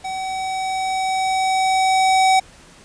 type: tone with level ramp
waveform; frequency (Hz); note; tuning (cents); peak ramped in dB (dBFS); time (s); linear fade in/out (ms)
square; 759; F#5; +44; -25 to -12; 0.04-2.4; 10
effects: pink hiss -46 dBFS RMS until 2.84 s + resampled to 22050 Hz